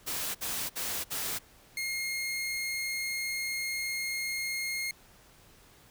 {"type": "noise bursts", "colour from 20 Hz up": "white", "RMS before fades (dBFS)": -34, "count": 4, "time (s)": [0.06, 1.391], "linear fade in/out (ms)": 20, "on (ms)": 290, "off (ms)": 57}
{"type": "tone", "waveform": "sawtooth", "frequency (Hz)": 2141, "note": "C7", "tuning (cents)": 39, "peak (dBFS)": -28, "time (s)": [1.77, 4.91], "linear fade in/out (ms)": 2}
{"effects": ["pink hiss -58 dBFS RMS until 5.9 s"]}